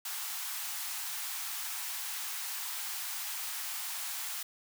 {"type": "high-pass noise", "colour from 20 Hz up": "white", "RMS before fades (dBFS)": -38, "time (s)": [0.05, 4.43], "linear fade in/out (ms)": 5, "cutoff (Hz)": 750, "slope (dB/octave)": 48, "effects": []}